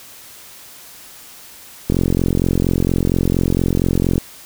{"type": "click train", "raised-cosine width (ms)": 3, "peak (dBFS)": -3, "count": 102, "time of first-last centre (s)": [1.9, 4.18], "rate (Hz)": 44.3, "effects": ["white hiss -40 dBFS RMS until 4.45 s"]}